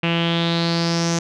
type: tone with low-pass filter sweep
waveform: sawtooth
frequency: 168.3 Hz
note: E3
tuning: 36 cents sharp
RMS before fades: -20 dBFS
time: 0.03-1.19 s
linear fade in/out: 5 ms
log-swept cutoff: 2700 to 6300 Hz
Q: 5.7
effects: none